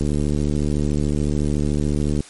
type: click train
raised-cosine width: 3 ms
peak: -9 dBFS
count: 163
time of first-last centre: 0.01-2.205 s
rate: 73.8 Hz
effects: white hiss -43 dBFS RMS until 2.29 s + MP3 48 kbps